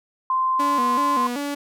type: tone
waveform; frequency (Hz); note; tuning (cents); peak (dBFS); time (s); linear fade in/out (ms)
sine; 1041; C6; -9; -18; 0.3-1.27; 2
type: tone with vibrato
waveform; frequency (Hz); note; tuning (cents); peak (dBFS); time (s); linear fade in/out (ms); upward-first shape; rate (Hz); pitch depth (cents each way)
sawtooth; 263.9; C4; +15; -21; 0.59-1.55; 10; square; 2.6; 140
effects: none